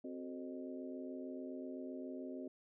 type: harmonic tone with a mistuned harmonic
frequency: 87.3 Hz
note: F2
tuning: in tune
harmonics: 3 / 4 / 5 / 6 / 7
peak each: -45 / -49 / -54 / -56 / -52 dBFS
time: 0.04-2.48 s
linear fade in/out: 5 ms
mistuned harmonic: 4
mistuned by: +92 cents
effects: none